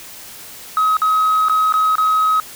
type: tone with dropouts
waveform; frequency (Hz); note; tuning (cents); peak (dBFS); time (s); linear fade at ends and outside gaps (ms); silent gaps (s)
sine; 1271; D#6; +36; -10; 0.77-2.4; 1; 0.969-1.018 / 1.485-1.496 / 1.724-1.739 / 1.955-1.982
effects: tanh soft clip ceiling -10 dBFS + white hiss -36 dBFS RMS until 2.55 s